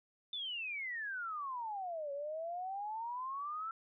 sine exponential two-way sweep, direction down then up, 3581 to 554.4 to 1344 Hz, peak -38 dBFS, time 0.33-3.71 s, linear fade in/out 2 ms, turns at 2.12 s, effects none

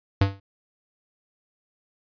square tone with exponential decay, 98.2 Hz, G2, 4 cents sharp, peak -14 dBFS, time 0.21-0.4 s, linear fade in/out 5 ms, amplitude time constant 40 ms, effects resampled to 11025 Hz

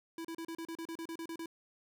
square tone bursts, 329.6 Hz, E4, in tune, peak -40 dBFS, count 13, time 0.18-1.459 s, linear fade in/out 2 ms, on 67 ms, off 34 ms, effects none

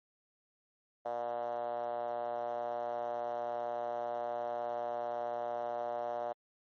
5% pulse tone with band-pass filter, 119.4 Hz, A#2, 42 cents sharp, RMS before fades -37 dBFS, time 1.05-6.33 s, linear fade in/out 10 ms, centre 650 Hz, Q 6.6, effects MP3 32 kbps

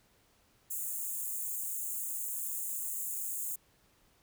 white high-pass noise, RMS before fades -37 dBFS, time 0.7-3.56 s, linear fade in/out 10 ms, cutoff 6700 Hz, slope 96 dB/octave, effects pink hiss -68 dBFS RMS until 4.22 s

